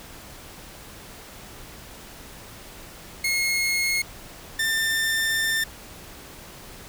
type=tone pair in turn; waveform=sawtooth; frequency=2161 / 1792.4 Hz; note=C#7 / A6; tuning=-45 / +32 cents; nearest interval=minor third; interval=323 cents; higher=first; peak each=-18 dBFS; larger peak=neither; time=3.24-4.02 / 4.59-5.64 s; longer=second; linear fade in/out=5 ms; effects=pink hiss -43 dBFS RMS until 6.88 s